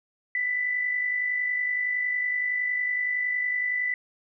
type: tone with amplitude modulation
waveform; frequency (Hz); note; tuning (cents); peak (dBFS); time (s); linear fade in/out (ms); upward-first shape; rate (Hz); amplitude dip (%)
sine; 1988; B6; +11; -22; 0.35-3.94; 2; sine; 50.8; 45
effects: none